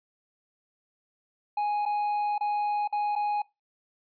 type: tone with dropouts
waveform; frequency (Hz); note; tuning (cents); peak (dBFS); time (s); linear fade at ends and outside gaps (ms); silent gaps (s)
triangle; 830.6; G#5; 0; -23; 1.57-3.42; 5; 1.854-1.86 / 2.381-2.408 / 2.876-2.925 / 3.154-3.16
effects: noise-tail reverb RT60 0.2 s tail -20 dB re dry + resampled to 11025 Hz